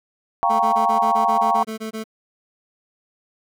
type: chord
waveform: sine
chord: G half-diminished seventh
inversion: third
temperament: equal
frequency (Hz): 698.5 / 784 / 932.3 / 1108.7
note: F5 / G5 / Bb5 / Db6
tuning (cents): 0 / 0 / 0 / 0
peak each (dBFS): -21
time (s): 0.43-1.63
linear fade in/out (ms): 0
type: tone bursts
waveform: 25% pulse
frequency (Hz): 220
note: A3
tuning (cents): 0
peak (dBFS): -23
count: 12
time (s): 0.49-2.041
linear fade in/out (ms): 20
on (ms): 110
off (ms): 21
effects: none

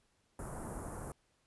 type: band-stop noise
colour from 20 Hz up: pink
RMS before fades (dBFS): -43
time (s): 0.39-1.12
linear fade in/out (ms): 2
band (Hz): 1300 to 9700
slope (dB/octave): 24
effects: pink hiss -75 dBFS RMS until 1.46 s + resampled to 24000 Hz

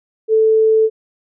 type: tone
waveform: sine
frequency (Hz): 440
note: A4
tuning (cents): 0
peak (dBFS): -9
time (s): 0.28-0.9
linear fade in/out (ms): 50
effects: none

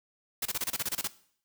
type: noise bursts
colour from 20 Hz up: white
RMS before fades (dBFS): -31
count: 11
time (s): 0.42-1.075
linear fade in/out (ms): 5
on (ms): 35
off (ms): 27
effects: noise-tail reverb RT60 0.6 s tail -18 dB re dry

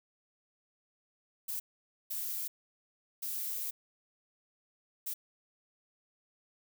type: noise bursts at uneven times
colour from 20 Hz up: violet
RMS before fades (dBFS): -37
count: 4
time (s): 1.48-1.6 / 2.1-2.48 / 3.22-3.71 / 5.06-5.14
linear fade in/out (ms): 10
effects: none

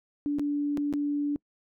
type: tone with dropouts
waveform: sine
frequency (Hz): 290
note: D4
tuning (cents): -22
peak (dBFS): -25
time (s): 0.26-1.36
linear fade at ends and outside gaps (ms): 0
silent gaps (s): 0.386-0.395 / 0.773-0.779 / 0.927-0.937
effects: noise-tail reverb RT60 0.1 s tail -26 dB re dry

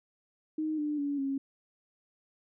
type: tone with pitch steps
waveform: sine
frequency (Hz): 311.1 / 297.9 / 285.3 / 273.2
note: D#4 / D4 / C#4 / C#4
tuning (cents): 0 / +25 / +50 / -25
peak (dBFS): -29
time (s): 0.58-1.38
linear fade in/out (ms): 5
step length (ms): 200
effects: none

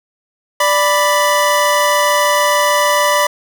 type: tone pair together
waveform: 25% pulse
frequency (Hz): 587.3 / 987.7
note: D5 / B5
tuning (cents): 0 / 0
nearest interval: major sixth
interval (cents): 900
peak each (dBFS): -10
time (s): 0.6-3.27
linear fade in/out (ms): 5
effects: none

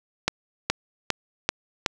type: accelerating click train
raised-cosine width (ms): 0.2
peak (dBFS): -3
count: 5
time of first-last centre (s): 0.28-1.862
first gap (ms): 420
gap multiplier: 0.96
effects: none

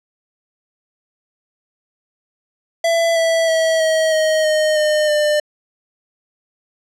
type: tone with pitch steps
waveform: square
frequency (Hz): 668 / 657.7 / 647.5 / 637.5 / 627.6 / 617.9 / 608.3 / 598.9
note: E5 / E5 / E5 / D#5 / D#5 / D#5 / D#5 / D5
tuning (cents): +23 / -4 / -31 / +42 / +15 / -12 / -39 / +34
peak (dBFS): -14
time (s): 2.84-5.4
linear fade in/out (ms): 5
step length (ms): 320
effects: low-pass 9000 Hz 12 dB/octave

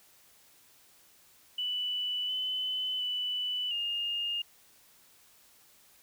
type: tone with pitch steps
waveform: sine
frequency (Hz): 2974 / 3021 / 2980 / 2830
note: F#7 / F#7 / F#7 / F7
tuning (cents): +8 / +35 / +12 / +22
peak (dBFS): -30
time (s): 1.58-4.42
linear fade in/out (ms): 5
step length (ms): 710
effects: white hiss -61 dBFS RMS until 6.02 s

